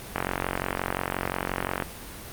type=click train; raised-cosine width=0.5 ms; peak=-10 dBFS; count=77; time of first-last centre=0.16-1.823 s; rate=45.7 Hz; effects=pink hiss -40 dBFS RMS until 2.32 s + Opus 32 kbps